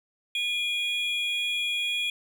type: tone pair together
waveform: triangle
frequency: 2432 / 3334 Hz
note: D#7 / G#7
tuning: -40 / +6 cents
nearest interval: perfect fourth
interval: 546 cents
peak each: -27 dBFS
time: 0.35-2.1 s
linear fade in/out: 2 ms
effects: none